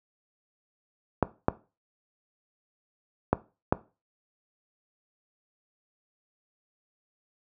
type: clicks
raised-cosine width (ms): 1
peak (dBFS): -6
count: 4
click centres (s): 1.227 / 1.484 / 3.33 / 3.725
effects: noise-tail reverb RT60 0.3 s tail -17 dB re dry + high-pass 60 Hz 12 dB/octave